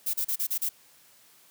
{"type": "noise bursts", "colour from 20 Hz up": "violet", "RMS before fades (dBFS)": -28, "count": 6, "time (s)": [0.06, 0.692], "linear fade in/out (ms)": 10, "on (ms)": 77, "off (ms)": 34, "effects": ["white hiss -58 dBFS RMS until 1.5 s", "high-pass 80 Hz 12 dB/octave"]}